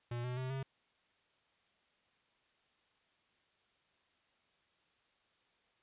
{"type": "tone with pitch steps", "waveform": "square", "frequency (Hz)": [120, 124.59, 129.36, 134.31], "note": ["B2", "B2", "C3", "C3"], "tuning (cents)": [-49, 16, -19, 46], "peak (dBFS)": -38, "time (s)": [0.11, 0.63], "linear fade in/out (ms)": 5, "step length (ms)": 130, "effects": ["white hiss -74 dBFS RMS until 5.82 s", "resampled to 8000 Hz"]}